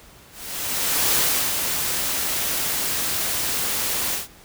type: noise with ADSR envelope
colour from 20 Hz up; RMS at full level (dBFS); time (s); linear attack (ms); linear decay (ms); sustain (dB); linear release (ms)
white; -19; 0.31-4.28; 840; 370; -5; 150
effects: pink hiss -48 dBFS RMS until 4.44 s